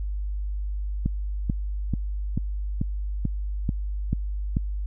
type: click train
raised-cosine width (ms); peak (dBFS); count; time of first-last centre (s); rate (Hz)
5; -11; 9; 1.06-4.569; 2.28
effects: added 50 Hz sine -26 dBFS peak until 4.86 s